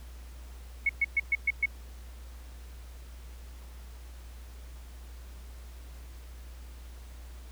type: tone bursts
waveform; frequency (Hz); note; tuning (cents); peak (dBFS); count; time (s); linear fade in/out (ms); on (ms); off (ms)
sine; 2200; C#7; -14; -22; 6; 0.86-1.658; 5; 33; 120
effects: added 60 Hz sine -43 dBFS peak until 7.51 s + pink hiss -56 dBFS RMS until 7.51 s